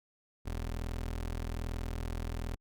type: tone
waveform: 25% pulse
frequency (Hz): 41.2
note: E1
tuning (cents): 0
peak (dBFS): -31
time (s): 0.45-2.56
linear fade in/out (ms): 20
effects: Opus 48 kbps